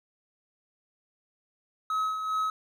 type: tone with tremolo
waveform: triangle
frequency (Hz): 1280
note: D#6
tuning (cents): +49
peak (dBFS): -23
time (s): 1.9-2.5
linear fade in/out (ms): 2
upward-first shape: sine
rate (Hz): 2.5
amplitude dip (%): 50
effects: none